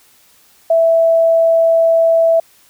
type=tone; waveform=sine; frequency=659.3 Hz; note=E5; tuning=in tune; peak=-8 dBFS; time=0.7-2.4 s; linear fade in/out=5 ms; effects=white hiss -50 dBFS RMS until 2.69 s